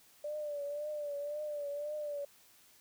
sine tone with vibrato, 587.3 Hz, D5, in tune, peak -36 dBFS, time 0.24-2.25 s, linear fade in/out 5 ms, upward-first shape triangle, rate 1.9 Hz, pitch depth 61 cents each way, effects white hiss -63 dBFS RMS until 2.8 s

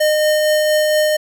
square tone with tremolo, 611 Hz, D#5, 32 cents flat, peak -12 dBFS, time 0-1.17 s, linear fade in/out 10 ms, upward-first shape triangle, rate 4.3 Hz, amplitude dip 25%, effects none

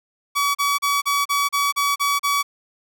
sawtooth tone bursts, 1138 Hz, C#6, 45 cents sharp, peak -14 dBFS, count 9, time 0.35-2.43 s, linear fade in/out 20 ms, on 200 ms, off 35 ms, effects none

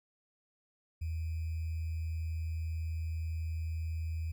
sine tone with sample-and-hold, 80.9 Hz, E2, 32 cents flat, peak -33 dBFS, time 1.01-4.32 s, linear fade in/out 10 ms, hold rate 2450 Hz, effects none

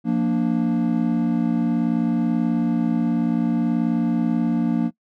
triangle chord, Bb major, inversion second, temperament equal, 174.61 / 233.1 / 293.7 Hz, F3 / Bb3 / D4, 0 / 0 / 0 cents, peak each -22 / -18 / -22 dBFS, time 0.04-4.91 s, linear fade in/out 50 ms, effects noise-tail reverb RT60 0.1 s tail -22 dB re dry

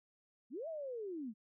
sine linear two-way sweep, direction up then down, 201.1 to 669 to 201.1 Hz, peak -40 dBFS, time 0.5-1.34 s, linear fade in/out 50 ms, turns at 0.68 s, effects none

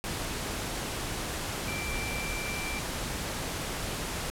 sine tone in noise, 2349 Hz, D7, in tune, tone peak -36 dBFS, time 1.68-2.79 s, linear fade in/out 0 ms, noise pink, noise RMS -34 dBFS, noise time 0.04-4.3 s, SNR -5 dB, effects low-pass 12000 Hz 12 dB/octave

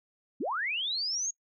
sine linear sweep, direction up, 180 to 6690 Hz, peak -29 dBFS, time 0.4-1.31 s, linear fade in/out 10 ms, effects noise-tail reverb RT60 0.1 s tail -23 dB re dry

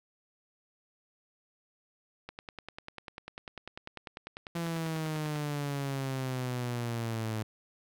click train, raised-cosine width 0.3 ms, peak -25 dBFS, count 32, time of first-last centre 2.29-5.359 s, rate 10.1 Hz
sawtooth exponential sweep, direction down, 170 to 108.5 Hz, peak -28 dBFS, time 4.55-7.43 s, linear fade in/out 5 ms
effects none

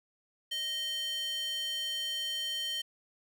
square tone with high-pass filter, 622.3 Hz, D#5, in tune, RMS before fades -35 dBFS, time 0.51-2.82 s, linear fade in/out 10 ms, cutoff 2900 Hz, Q 5.5, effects none

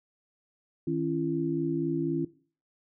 sine tone cluster, 156.7 / 273.5 / 337.6 Hz, D#3 / C#4 / E4, +13 / -23 / +41 cents, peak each -32 / -31 / -29 dBFS, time 0.87-2.25 s, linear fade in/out 5 ms, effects noise-tail reverb RT60 0.4 s tail -17 dB re dry

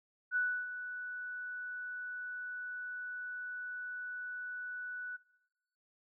sine tone with ADSR envelope, 1482 Hz, F#6, 2 cents sharp, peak -28 dBFS, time 0.31-5.17 s, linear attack 51 ms, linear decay 300 ms, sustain -11 dB, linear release 15 ms, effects noise-tail reverb RT60 1.0 s tail -21 dB re dry

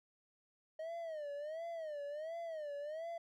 triangle tone with vibrato, 622.3 Hz, D#5, in tune, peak -39 dBFS, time 0.79-3.18 s, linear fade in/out 5 ms, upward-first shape sine, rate 1.4 Hz, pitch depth 150 cents each way, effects none

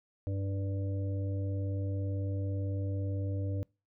harmonic tone, 98 Hz, G2, in tune, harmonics 1 / 3 / 5 / 6, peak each -31 / -41 / -45 / -47 dBFS, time 0.27-3.63 s, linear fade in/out 0 ms, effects noise-tail reverb RT60 0.3 s tail -26 dB re dry

